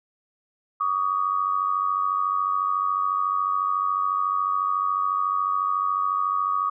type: tone pair together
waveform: sine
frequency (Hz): 1138 / 1232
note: C#6 / D#6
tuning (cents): +45 / -17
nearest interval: minor second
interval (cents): 138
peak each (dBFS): -24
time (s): 0.8-6.7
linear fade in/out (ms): 10
effects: none